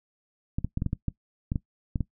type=clicks; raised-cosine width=5 ms; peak=-15 dBFS; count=11; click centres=0.585 / 0.646 / 0.774 / 0.821 / 0.863 / 0.931 / 1.083 / 1.519 / 1.558 / 1.958 / 2.007 s; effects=noise-tail reverb RT60 0.1 s tail -19 dB re dry